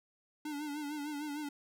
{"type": "tone with vibrato", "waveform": "square", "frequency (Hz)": 294.9, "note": "D4", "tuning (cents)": 7, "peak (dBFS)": -38, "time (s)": [0.45, 1.49], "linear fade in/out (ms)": 5, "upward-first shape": "sine", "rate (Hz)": 6.6, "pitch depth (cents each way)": 62, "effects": []}